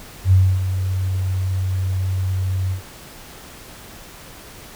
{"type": "tone with ADSR envelope", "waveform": "sine", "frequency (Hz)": 93.8, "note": "F#2", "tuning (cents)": 24, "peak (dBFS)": -8, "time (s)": [0.24, 2.82], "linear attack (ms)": 80, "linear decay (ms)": 270, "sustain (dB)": -10, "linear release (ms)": 110, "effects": ["pink hiss -40 dBFS RMS until 4.75 s"]}